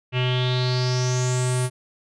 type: tone with low-pass filter sweep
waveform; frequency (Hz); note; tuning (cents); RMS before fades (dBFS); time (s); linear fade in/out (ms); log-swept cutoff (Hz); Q
square; 126.2; B2; +38; -22; 0.12-1.7; 50; 2700 to 10000; 6.5
effects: none